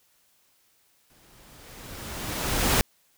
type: noise with exponential growth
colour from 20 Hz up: pink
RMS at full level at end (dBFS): -20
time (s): 1.1-2.81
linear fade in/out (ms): 0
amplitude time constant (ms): 370
effects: white hiss -65 dBFS RMS until 3.17 s